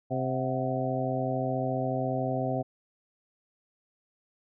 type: harmonic tone with a mistuned harmonic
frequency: 130.7 Hz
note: C3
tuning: 1 cent flat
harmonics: 1 / 2 / 3 / 4 / 5 / 6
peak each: -32 / -33 / -37 / -35 / -33 / -35 dBFS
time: 0.1-2.63 s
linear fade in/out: 20 ms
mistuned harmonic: 6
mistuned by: -83 cents
effects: none